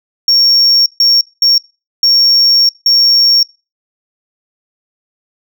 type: tone bursts at uneven times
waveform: sine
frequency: 5520 Hz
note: F8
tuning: 21 cents flat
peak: -3 dBFS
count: 5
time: 0.28-0.86 / 1-1.21 / 1.42-1.58 / 2.03-2.69 / 2.86-3.43 s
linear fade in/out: 2 ms
effects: noise-tail reverb RT60 0.3 s tail -25 dB re dry + tanh soft clip ceiling -4 dBFS